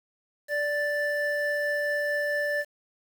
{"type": "tone pair together", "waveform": "triangle", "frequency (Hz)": [585.5, 1761], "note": ["D5", "A6"], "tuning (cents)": [-5, 1], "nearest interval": "octave + perfect fifth", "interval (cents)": 1906, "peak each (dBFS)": -26, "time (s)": [0.48, 2.65], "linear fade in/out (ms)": 50, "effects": ["8-bit"]}